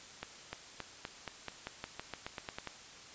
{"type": "accelerating click train", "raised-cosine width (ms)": 0.3, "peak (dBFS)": -23, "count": 15, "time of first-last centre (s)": [0.23, 2.673], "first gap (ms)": 300, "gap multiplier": 0.91, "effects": ["white hiss -52 dBFS RMS until 3.14 s", "resampled to 16000 Hz"]}